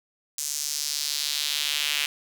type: tone with high-pass filter sweep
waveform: sawtooth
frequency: 146.83 Hz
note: D3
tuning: in tune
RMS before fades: -28 dBFS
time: 0.38-2.06 s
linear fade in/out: 2 ms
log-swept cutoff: 6700 to 2700 Hz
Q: 2.1
effects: none